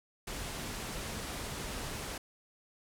pink low-pass noise, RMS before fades -40 dBFS, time 0.27-2.18 s, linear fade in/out 5 ms, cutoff 12000 Hz, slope 24 dB/octave, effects none

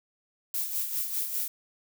violet noise with tremolo, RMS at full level -29 dBFS, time 0.54-1.48 s, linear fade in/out 2 ms, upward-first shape sine, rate 5 Hz, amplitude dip 55%, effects none

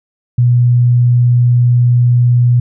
sine tone, 121.9 Hz, B2, 22 cents flat, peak -6 dBFS, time 0.38-2.6 s, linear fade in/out 5 ms, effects none

